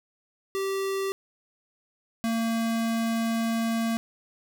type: tone pair in turn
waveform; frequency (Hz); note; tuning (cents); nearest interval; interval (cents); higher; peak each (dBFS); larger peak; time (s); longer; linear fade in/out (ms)
square; 388.9 / 227.7; G4 / A#3; -14 / -40; major sixth; 926; first; -27 / -25; second; 0.55-1.12 / 2.24-3.97; second; 0
effects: none